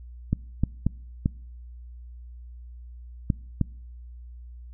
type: clicks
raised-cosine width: 5 ms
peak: -9 dBFS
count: 6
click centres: 0.33 / 0.636 / 0.866 / 1.259 / 3.302 / 3.613 s
effects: noise-tail reverb RT60 0.7 s tail -26 dB re dry + added 60 Hz sine -40 dBFS peak until 4.73 s